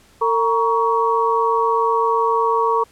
sine tone cluster, 453.7 / 943 / 1123 Hz, A#4 / A#5 / C#6, -47 / +20 / +22 cents, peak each -19 dBFS, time 0.21-2.84 s, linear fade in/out 10 ms, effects pink hiss -52 dBFS RMS until 2.91 s + low-pass 12000 Hz 12 dB/octave

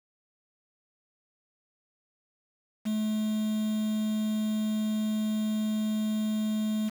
triangle tone with quantisation, 215.4 Hz, A3, 37 cents flat, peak -24 dBFS, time 2.85-6.9 s, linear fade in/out 20 ms, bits 7, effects none

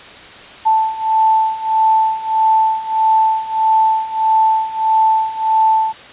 sine beating tone pair, 880 / 881.6 Hz, A5 / A5, 0 / +3 cents, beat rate 1.6 Hz, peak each -16 / -13 dBFS, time 0.65-5.93 s, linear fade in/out 20 ms, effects white hiss -36 dBFS RMS until 6.12 s + resampled to 8000 Hz

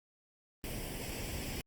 pink noise with comb filter, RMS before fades -40 dBFS, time 0.64-1.61 s, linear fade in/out 0 ms, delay 0.38 ms, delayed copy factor +0.65, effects Opus 32 kbps

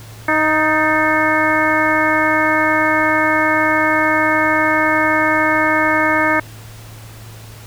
harmonic tone with a mistuned harmonic, 311.1 Hz, D#4, in tune, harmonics 1 / 2 / 3 / 4 / 5 / 6 / 7, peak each -20 / -20 / -20 / -20 / -20 / -20 / -20 dBFS, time 0.28-6.4 s, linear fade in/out 5 ms, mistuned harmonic 6, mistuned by -77 cents, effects added 110 Hz sine -35 dBFS peak until 7.66 s + pink hiss -40 dBFS RMS until 7.66 s

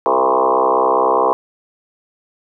sine tone with frequency modulation, 740 Hz, F#5, in tune, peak -11 dBFS, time 0.06-1.33 s, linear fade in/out 0 ms, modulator 64.8 Hz, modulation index 5.6, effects none

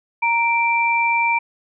sine tone pair together, 932.2 / 2349 Hz, A#5 / D7, 0 / 0 cents, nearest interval octave + major third, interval 1600 cents, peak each -18 dBFS, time 0.22-1.39 s, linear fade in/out 10 ms, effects none

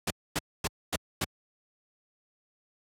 pink noise bursts, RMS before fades -28 dBFS, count 5, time 0.07-1.245 s, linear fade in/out 5 ms, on 35 ms, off 250 ms, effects high-pass 80 Hz 12 dB/octave + low-pass 12000 Hz 12 dB/octave

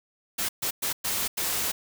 white noise bursts at uneven times, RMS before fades -28 dBFS, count 5, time 0.38-0.49 / 0.62-0.71 / 0.82-0.93 / 1.04-1.28 / 1.37-1.72 s, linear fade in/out 10 ms, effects none

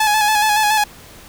sawtooth tone with vibrato, 850 Hz, G#5, 40 cents sharp, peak -9 dBFS, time 0-0.84 s, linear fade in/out 5 ms, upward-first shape square, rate 7.1 Hz, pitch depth 32 cents each way, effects pink hiss -41 dBFS RMS until 1.28 s

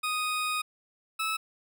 20% pulse tone pair in turn, 1244.5 / 1302.9 Hz, D#6 / E6, 0 / -21 cents, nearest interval minor second, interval 79 cents, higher second, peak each -23 dBFS, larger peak neither, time 0.03-0.62 / 1.19-1.37 s, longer first, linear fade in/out 10 ms, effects none

